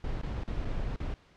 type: noise with dropouts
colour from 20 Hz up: brown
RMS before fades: -33 dBFS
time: 0.04-1.14 s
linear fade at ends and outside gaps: 1 ms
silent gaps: 0.215-0.233 / 0.436-0.477 / 0.648-0.653 / 0.961-1.002 s
effects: pink hiss -61 dBFS RMS until 1.36 s + low-pass 4000 Hz 12 dB/octave